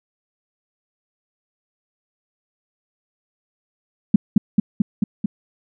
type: tone with echo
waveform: sine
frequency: 207.7 Hz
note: G#3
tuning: in tune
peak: -5 dBFS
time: 4.14-4.16 s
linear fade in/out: 5 ms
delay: 220 ms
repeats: 5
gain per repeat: -2 dB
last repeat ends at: 5.26 s
effects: none